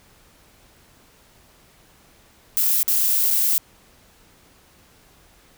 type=noise with dropouts; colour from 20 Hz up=violet; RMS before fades=-19 dBFS; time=2.57-3.58 s; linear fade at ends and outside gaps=0 ms; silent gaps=2.83-2.879 / 3.305-3.309 s; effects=pink hiss -54 dBFS RMS until 5.57 s